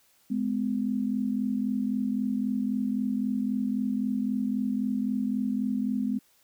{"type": "tone pair together", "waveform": "sine", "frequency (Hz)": [210, 253.8], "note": ["G#3", "B3"], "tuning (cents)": [19, 47], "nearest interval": "minor third", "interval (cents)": 328, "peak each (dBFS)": -28, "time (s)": [0.3, 6.19], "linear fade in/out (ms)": 10, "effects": ["white hiss -64 dBFS RMS until 6.43 s"]}